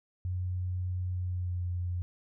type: tone with pitch glide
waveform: sine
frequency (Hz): 90.9 to 88.82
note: F#2 to F2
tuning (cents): -30 to +30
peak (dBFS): -30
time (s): 0.25-2.02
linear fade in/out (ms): 0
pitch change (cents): -40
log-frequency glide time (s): 1.1-1.66
effects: none